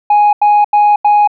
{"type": "tone bursts", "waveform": "sine", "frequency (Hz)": 830.6, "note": "G#5", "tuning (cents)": 0, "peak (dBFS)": -3, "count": 4, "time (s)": [0.1, 1.275], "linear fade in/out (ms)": 5, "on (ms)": 230, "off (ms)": 85, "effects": ["tanh soft clip ceiling -4 dBFS"]}